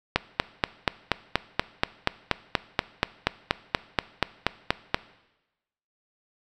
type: click train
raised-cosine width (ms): 0.3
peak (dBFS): -3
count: 21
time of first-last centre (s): 0.16-4.945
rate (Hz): 4.18
effects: noise-tail reverb RT60 1.0 s tail -18 dB re dry